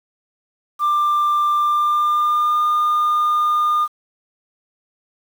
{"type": "tone with pitch glide", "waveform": "sine", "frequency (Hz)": [1187, 1213.3], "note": ["D6", "D#6"], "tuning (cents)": [18, -44], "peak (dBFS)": -12, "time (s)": [0.79, 3.88], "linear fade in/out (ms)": 50, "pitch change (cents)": 38, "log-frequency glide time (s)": [1.57, 2.64], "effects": ["tanh soft clip ceiling -13 dBFS", "7-bit"]}